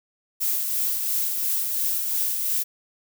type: noise with tremolo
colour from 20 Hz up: violet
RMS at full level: -23 dBFS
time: 0.4-2.64 s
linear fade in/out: 20 ms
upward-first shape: triangle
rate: 2.9 Hz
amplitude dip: 40%
effects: none